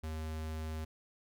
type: tone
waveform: square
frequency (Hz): 78.8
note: D#2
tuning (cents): +23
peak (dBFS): -38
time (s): 0.03-0.85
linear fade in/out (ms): 10
effects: none